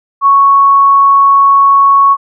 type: tone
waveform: sine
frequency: 1108.7 Hz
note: C#6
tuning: in tune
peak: -3 dBFS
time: 0.21-2.17 s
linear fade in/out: 50 ms
effects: none